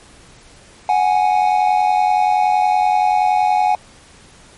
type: tone pair together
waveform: triangle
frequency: 740 / 830.6 Hz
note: F#5 / G#5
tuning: 0 / 0 cents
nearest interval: major second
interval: 200 cents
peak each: -13 dBFS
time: 0.89-3.75 s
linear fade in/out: 2 ms
effects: pink hiss -45 dBFS RMS until 4.57 s + MP3 48 kbps